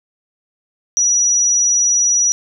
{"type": "tone", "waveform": "sine", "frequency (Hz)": 5840, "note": "F#8", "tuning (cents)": -24, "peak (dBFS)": -11, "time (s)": [0.97, 2.32], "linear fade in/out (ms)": 0, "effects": []}